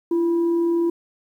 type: tone with frequency modulation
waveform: sine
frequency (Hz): 339.2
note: E4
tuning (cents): +50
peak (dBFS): -17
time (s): 0.11-0.9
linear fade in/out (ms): 5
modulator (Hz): 639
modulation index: 0.21
effects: 9-bit